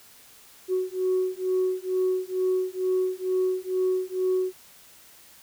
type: beating tone pair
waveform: sine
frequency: 370 / 372.2 Hz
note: F#4 / F#4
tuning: 0 / +10 cents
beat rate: 2.2 Hz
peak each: -25 dBFS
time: 0.68-4.53 s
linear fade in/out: 50 ms
effects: tanh soft clip ceiling -17 dBFS + white hiss -52 dBFS RMS until 5.42 s